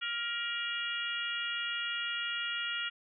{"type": "harmonic tone with a mistuned harmonic", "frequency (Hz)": 474, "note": "A#4", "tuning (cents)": 29, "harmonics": [3, 4, 5, 6, 7], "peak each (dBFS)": [-37, -41, -43, -37, -41], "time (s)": [0.01, 2.9], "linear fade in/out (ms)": 20, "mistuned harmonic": 3, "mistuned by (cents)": -25, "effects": []}